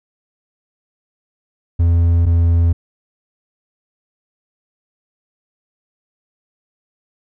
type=tone pair in turn; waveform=triangle; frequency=84.8 / 84.51 Hz; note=E2 / E2; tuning=+50 / +44 cents; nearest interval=unison; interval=6 cents; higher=first; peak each=-8 dBFS; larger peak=neither; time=1.79-2.26 / 2.26-2.73 s; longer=neither; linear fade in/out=10 ms; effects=none